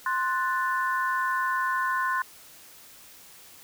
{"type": "chord", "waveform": "sine", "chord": "F# diminished", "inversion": "second", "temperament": "equal", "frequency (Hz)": [1046.5, 1480, 1760], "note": ["C6", "F#6", "A6"], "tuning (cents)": [0, 0, 0], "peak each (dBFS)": [-26, -29, -32], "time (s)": [0.06, 2.22], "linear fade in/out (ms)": 2, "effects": ["white hiss -50 dBFS RMS until 3.63 s"]}